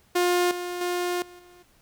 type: tone with level steps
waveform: sawtooth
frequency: 355 Hz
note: F4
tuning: 28 cents sharp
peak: -16 / -26 / -21 / -41 / -46 dBFS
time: 0.15-1.63 s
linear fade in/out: 10 ms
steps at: 0.51 / 0.81 / 1.22 / 1.39 s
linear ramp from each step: 2 ms
effects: pink hiss -61 dBFS RMS until 1.81 s